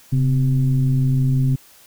sine tone with frequency modulation, 134 Hz, C3, 42 cents sharp, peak -14 dBFS, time 0.12-1.56 s, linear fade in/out 10 ms, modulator 121 Hz, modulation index 0.59, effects white hiss -49 dBFS RMS until 1.86 s

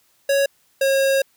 square tone pair in turn, 555 / 542.6 Hz, C#5 / C#5, +2 / -37 cents, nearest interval unison, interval 39 cents, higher first, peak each -16 dBFS, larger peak neither, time 0.29-0.46 / 0.81-1.22 s, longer second, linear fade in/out 5 ms, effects white hiss -61 dBFS RMS until 1.36 s

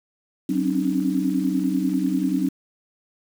sine tone cluster, 187.5 / 264.6 / 274.8 / 304.9 Hz, F#3 / C4 / C#4 / D#4, +23 / +20 / -15 / -35 cents, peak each -25 dBFS, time 0.49-2.49 s, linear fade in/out 5 ms, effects 7-bit

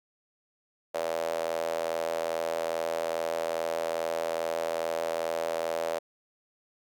sawtooth tone with high-pass filter, 82.41 Hz, E2, in tune, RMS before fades -31 dBFS, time 0.94-5.99 s, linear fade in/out 10 ms, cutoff 570 Hz, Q 5.5, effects none

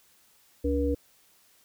sine tone cluster, 70.3 / 286.4 / 479.6 Hz, C#2 / D4 / A#4, +25 / -43 / +49 cents, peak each -28 dBFS, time 0.64-0.95 s, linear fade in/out 10 ms, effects white hiss -62 dBFS RMS until 1.64 s

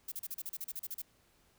violet noise bursts, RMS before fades -40 dBFS, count 13, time 0.08-1.019 s, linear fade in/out 5 ms, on 39 ms, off 36 ms, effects pink hiss -69 dBFS RMS until 1.58 s

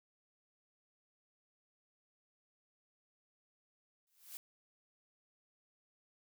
blue noise with exponential growth, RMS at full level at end -44 dBFS, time 4.07-4.37 s, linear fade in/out 1 ms, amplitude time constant 64 ms, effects none

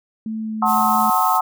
sine tone with pitch glide, 220 to 217.9 Hz, A3 to A3, 0 to -17 cents, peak -23 dBFS, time 0.26-1.1 s, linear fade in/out 2 ms, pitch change -17 cents, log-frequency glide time 0.4-0.53 s
sine chord, F# diminished seventh, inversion none, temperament just, 740 / 888 / 1065.6 / 1278.7 Hz, F#5 / A5 / C6 / Eb6, 0 / +16 / +31 / +47 cents, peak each -20 dBFS, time 0.62-1.41 s, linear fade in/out 5 ms
violet noise, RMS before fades -28 dBFS, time 0.65-1.41 s, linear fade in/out 50 ms
effects none

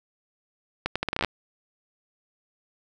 accelerating click train, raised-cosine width 0.3 ms, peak -9 dBFS, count 11, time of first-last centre 0.86-1.247 s, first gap 96 ms, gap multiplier 0.77, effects none

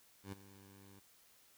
15% pulse tone with ADSR envelope, 98 Hz, G2, in tune, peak -36 dBFS, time 0.23-1 s, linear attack 94 ms, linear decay 15 ms, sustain -16 dB, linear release 13 ms, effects white hiss -67 dBFS RMS until 1.57 s

